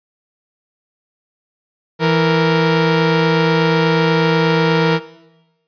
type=tone pair together; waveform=sawtooth; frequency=164.81 / 466.2 Hz; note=E3 / A#4; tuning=0 / 0 cents; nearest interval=octave + tritone; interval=1800 cents; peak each=-11 dBFS; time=1.99-5 s; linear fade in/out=50 ms; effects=noise-tail reverb RT60 1.0 s tail -17 dB re dry + resampled to 11025 Hz